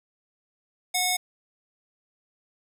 square tone with band-pass filter, 730 Hz, F#5, 24 cents flat, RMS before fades -25 dBFS, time 0.94-1.17 s, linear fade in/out 10 ms, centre 7600 Hz, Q 0.56, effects 8-bit

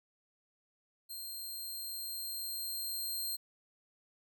10% pulse tone with level ramp, 4186 Hz, C8, in tune, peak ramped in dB -35 to -28 dBFS, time 1.09-3.37 s, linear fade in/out 20 ms, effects none

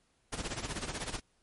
pink noise with tremolo, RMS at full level -35 dBFS, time 0.32-1.2 s, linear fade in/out 10 ms, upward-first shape sine, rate 16 Hz, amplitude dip 75%, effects pink hiss -72 dBFS RMS until 1.42 s + MP3 48 kbps

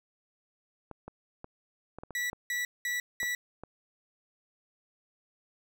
clicks, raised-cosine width 1 ms, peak -28 dBFS, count 9, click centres 0.913 / 1.08 / 1.444 / 1.986 / 2.035 / 2.107 / 2.331 / 3.231 / 3.636 s
40% pulse tone bursts, 1951 Hz, B6, 22 cents flat, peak -29 dBFS, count 4, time 2.15-3.35 s, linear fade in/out 2 ms, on 150 ms, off 200 ms
effects none

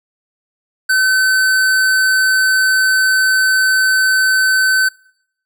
sine tone with hard clipping, 1526 Hz, G6, 47 cents flat, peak -12 dBFS, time 0.89-4.89 s, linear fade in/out 10 ms, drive 16 dB, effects noise-tail reverb RT60 0.7 s tail -23 dB re dry

